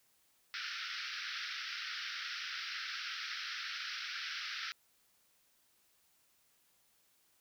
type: band-pass noise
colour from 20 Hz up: pink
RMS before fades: -42 dBFS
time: 0.54-4.72 s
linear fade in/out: 0 ms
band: 1300 to 5600 Hz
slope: 96 dB/octave
effects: white hiss -72 dBFS RMS until 7.4 s